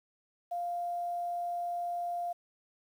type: tone with quantisation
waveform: sine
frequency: 698.5 Hz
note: F5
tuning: in tune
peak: -32 dBFS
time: 0.51-2.33 s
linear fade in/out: 10 ms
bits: 10
effects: none